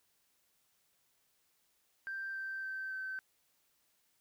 sine tone with pitch steps, 1572 / 1561.1 / 1550.4 / 1539.6 Hz, G6 / G6 / G6 / G6, +4 / -8 / -20 / -32 cents, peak -37 dBFS, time 2.07-3.19 s, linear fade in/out 0 ms, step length 280 ms, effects tanh soft clip ceiling -33 dBFS + white hiss -75 dBFS RMS until 4.2 s

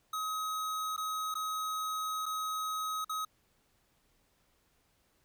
square tone with dropouts, 1268 Hz, D#6, 32 cents sharp, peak -34 dBFS, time 0.13-3.25 s, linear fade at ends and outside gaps 5 ms, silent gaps 0.965-0.977 / 1.342-1.352 / 2.258-2.262 / 3.046-3.094 s, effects pink hiss -72 dBFS RMS until 5.24 s

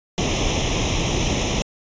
pink noise with comb filter, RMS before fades -21 dBFS, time 0.18-1.62 s, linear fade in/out 0 ms, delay 0.33 ms, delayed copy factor +0.8, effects resampled to 16000 Hz

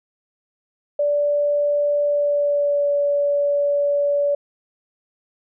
sine tone with pitch glide, 582 to 574 Hz, D5 to D5, -16 to -40 cents, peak -16 dBFS, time 0.99-4.35 s, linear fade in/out 5 ms, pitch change -24 cents, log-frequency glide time 2.04-2.91 s, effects none

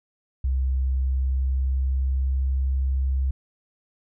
sine tone with pitch glide, 65.41 to 66.36 Hz, C2 to C2, 0 to +25 cents, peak -20 dBFS, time 0.44-3.31 s, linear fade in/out 5 ms, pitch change +25 cents, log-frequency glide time 0.89-2.68 s, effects none

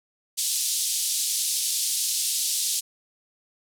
white band-pass noise, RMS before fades -26 dBFS, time 0.37-2.81 s, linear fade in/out 20 ms, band 3600 to 11000 Hz, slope 24 dB/octave, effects none

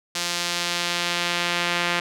sawtooth tone with band-pass filter sweep, 174 Hz, F3, 6 cents flat, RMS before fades -25 dBFS, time 0.15-2 s, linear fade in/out 5 ms, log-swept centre 5200 to 2400 Hz, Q 1, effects none

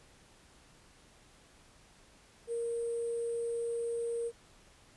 sine tone with sample-and-hold, 467.7 Hz, A#4, 6 cents sharp, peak -32 dBFS, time 2.47-4.32 s, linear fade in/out 50 ms, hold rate 8820 Hz, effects pink hiss -61 dBFS RMS until 4.96 s + resampled to 24000 Hz

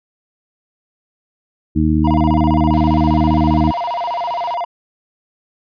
harmonic tone, 77.78 Hz, D#2, in tune, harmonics 1 / 2 / 3 / 4, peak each -17 / -18 / -17 / -16 dBFS, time 1.75-3.72 s, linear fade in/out 20 ms
triangle tone with vibrato, 815 Hz, G#5, 33 cents flat, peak -16 dBFS, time 2.04-4.65 s, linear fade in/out 10 ms, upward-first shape square, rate 15 Hz, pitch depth 280 cents each way
white noise, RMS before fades -35 dBFS, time 2.73-4.55 s, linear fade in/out 2 ms
effects resampled to 11025 Hz

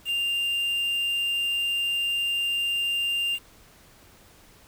triangle tone with quantisation, 2794 Hz, F7, in tune, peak -22 dBFS, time 0.05-3.39 s, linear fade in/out 50 ms, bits 7, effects pink hiss -54 dBFS RMS until 4.67 s

